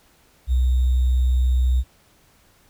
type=tone with sample-and-hold; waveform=sine; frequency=63 Hz; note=B1; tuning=35 cents sharp; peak=-15 dBFS; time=0.47-1.84 s; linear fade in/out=50 ms; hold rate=3675 Hz; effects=pink hiss -57 dBFS RMS until 2.69 s